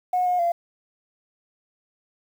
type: tone with pitch steps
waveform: sine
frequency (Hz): 727 / 720 / 688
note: F#5 / F#5 / F5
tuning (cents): -31 / -47 / -26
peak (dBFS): -18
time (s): 0.13-0.52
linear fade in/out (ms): 5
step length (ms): 130
effects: tanh soft clip ceiling -14 dBFS + 8-bit